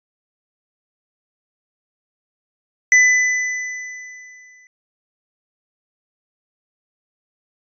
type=tone with exponential decay; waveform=square; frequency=2000 Hz; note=B6; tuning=21 cents sharp; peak=-8 dBFS; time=2.92-4.67 s; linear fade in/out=1 ms; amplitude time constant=380 ms; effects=resampled to 16000 Hz